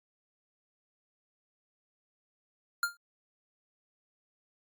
square tone with exponential decay, 1400 Hz, F6, 4 cents sharp, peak -24 dBFS, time 2.83-2.97 s, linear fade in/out 2 ms, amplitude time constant 29 ms, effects Opus 48 kbps

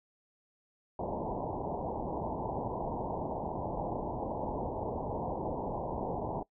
white low-pass noise, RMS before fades -36 dBFS, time 0.99-6.43 s, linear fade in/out 5 ms, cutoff 960 Hz, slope 96 dB/octave, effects noise-tail reverb RT60 0.1 s tail -21 dB re dry

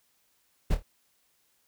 brown noise with echo, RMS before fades -23 dBFS, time 0.7-0.75 s, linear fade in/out 10 ms, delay 26 ms, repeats 3, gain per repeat -9 dB, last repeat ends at 0.828 s, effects white hiss -70 dBFS RMS until 1.67 s

